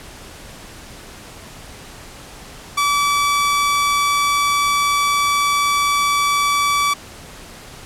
sawtooth tone, 1151 Hz, D6, 35 cents flat, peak -11 dBFS, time 2.77-6.94 s, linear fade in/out 10 ms, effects pink hiss -38 dBFS RMS until 7.85 s + low-pass 11000 Hz 12 dB/octave

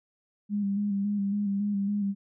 sine tone with vibrato, 202 Hz, G#3, 48 cents flat, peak -25 dBFS, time 0.49-2.15 s, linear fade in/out 50 ms, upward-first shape square, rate 3.6 Hz, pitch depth 31 cents each way, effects none

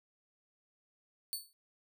15% pulse tone with exponential decay, 4462 Hz, C#8, 11 cents sharp, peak -26 dBFS, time 1.33-1.53 s, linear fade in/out 0 ms, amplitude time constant 42 ms, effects none

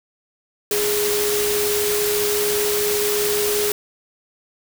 sine tone in noise, 415.3 Hz, G#4, in tune, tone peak -20 dBFS, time 0.71-3.72 s, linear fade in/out 2 ms, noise white, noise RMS -23 dBFS, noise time 0.71-3.72 s, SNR 0 dB, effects none

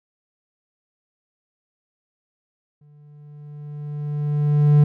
triangle tone with exponential growth, 147.5 Hz, D3, 8 cents sharp, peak -7 dBFS, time 2.81-4.84 s, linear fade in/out 5 ms, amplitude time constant 440 ms, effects none

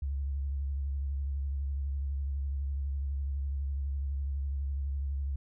sine tone with vibrato, 69.3 Hz, C#2, in tune, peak -30 dBFS, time 0.02-5.36 s, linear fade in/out 5 ms, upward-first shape sine, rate 12 Hz, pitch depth 51 cents each way, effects none

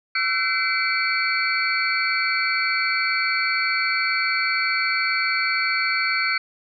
sine tone cluster, 1337 / 1522 / 2058 / 2311 / 4398 Hz, E6 / F#6 / C7 / D7 / C#8, +24 / +48 / -29 / -28 / -14 cents, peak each -27 / -27 / -26 / -24 / -27 dBFS, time 0.15-6.38 s, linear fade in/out 5 ms, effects none

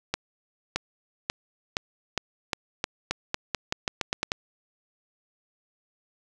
accelerating click train, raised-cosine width 0.2 ms, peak -8 dBFS, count 16, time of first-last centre 0.14-4.319 s, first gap 620 ms, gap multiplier 0.87, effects none

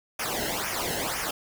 pink noise with flanger, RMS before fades -30 dBFS, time 0.19-1.31 s, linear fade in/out 5 ms, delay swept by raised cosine 0.24 to 0.87 ms, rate 2 Hz, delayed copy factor -0.8, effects none

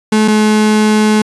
35% pulse tone pair in turn, 215.6 / 214 Hz, A3 / A3, -35 / -48 cents, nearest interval unison, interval 13 cents, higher first, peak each -6 dBFS, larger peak neither, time 0.12-0.28 / 0.28-1.22 s, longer second, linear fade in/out 5 ms, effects resampled to 24000 Hz

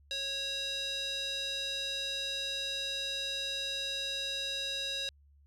square tone with band-pass filter, 550 Hz, C#5, 14 cents flat, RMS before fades -36 dBFS, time 0.11-5.09 s, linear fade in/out 0 ms, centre 4100 Hz, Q 3.9, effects added 71 Hz sine -59 dBFS peak until 5.46 s

